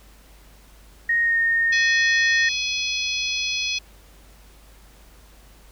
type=tone with pitch glide; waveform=sine; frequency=1864.7 to 1840.1 Hz; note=A#6 to A#6; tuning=0 to -23 cents; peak=-17 dBFS; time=1.09-2.49 s; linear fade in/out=5 ms; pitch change=-23 cents; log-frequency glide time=1.22-1.38 s
type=harmonic tone; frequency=843 Hz; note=G#5; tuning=26 cents sharp; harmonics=3 / 4 / 5 / 6 / 7; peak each=-26 / -28 / -30 / -32 / -33 dBFS; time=1.72-3.79 s; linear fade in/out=10 ms
effects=added 50 Hz sine -48 dBFS peak until 5.71 s + pink hiss -53 dBFS RMS until 5.71 s